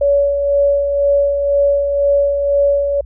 sine tone with tremolo, 566 Hz, C#5, 36 cents sharp, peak -9 dBFS, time 0.01-3.01 s, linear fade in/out 5 ms, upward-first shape sine, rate 2 Hz, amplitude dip 45%, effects added 60 Hz sine -31 dBFS peak until 3.05 s

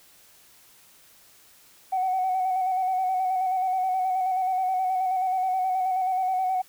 sine tone with vibrato, 748 Hz, F#5, 19 cents sharp, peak -21 dBFS, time 1.92-6.62 s, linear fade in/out 10 ms, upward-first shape square, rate 9.4 Hz, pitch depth 29 cents each way, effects tanh soft clip ceiling -18 dBFS + white hiss -55 dBFS RMS until 6.68 s

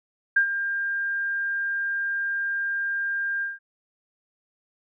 sine tone with ADSR envelope, 1600 Hz, G6, 35 cents sharp, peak -14 dBFS, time 0.36-3.59 s, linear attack 8 ms, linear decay 90 ms, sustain -10 dB, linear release 170 ms, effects none

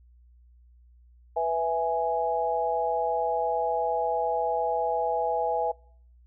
sine chord, E major, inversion second, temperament equal, 493.9 / 659.3 / 830.6 Hz, B4 / E5 / G#5, 0 / 0 / 0 cents, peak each -29 / -28 / -27 dBFS, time 1.36-5.72 s, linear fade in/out 10 ms, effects noise-tail reverb RT60 0.6 s tail -26 dB re dry + added 60 Hz sine -53 dBFS peak until 6.26 s

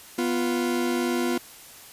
40% pulse tone pair together, 246.9 / 349.2 Hz, B3 / F4, 0 / 0 cents, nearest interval tritone, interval 600 cents, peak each -25 dBFS, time 0.18-1.38 s, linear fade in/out 5 ms, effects white hiss -46 dBFS RMS until 1.92 s + resampled to 32000 Hz

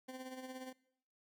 20% pulse tone with tremolo, 258.4 Hz, C4, 21 cents flat, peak -39 dBFS, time 0.08-0.73 s, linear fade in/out 10 ms, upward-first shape sine, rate 17 Hz, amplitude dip 55%, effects noise-tail reverb RT60 0.7 s tail -21 dB re dry

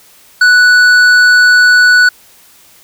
sine tone with hard clipping, 1480 Hz, F#6, in tune, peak -5 dBFS, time 0.41-2.09 s, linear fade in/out 5 ms, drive 8 dB, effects white hiss -43 dBFS RMS until 2.83 s

